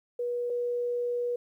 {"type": "tone pair in turn", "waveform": "sine", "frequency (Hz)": [484.1, 484.1], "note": ["B4", "B4"], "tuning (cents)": [-35, -35], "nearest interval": "unison", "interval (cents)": 0, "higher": "neither", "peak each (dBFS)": [-28, -27], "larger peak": "second", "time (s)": [[0.19, 0.5], [0.5, 1.36]], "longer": "second", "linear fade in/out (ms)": 5, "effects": ["11-bit"]}